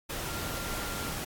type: tone in noise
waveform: sine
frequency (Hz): 1387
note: F6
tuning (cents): -12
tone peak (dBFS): -43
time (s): 0.25-1.12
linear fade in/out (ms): 10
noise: pink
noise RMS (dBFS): -36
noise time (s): 0.09-1.25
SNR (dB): -10
effects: AAC 64 kbps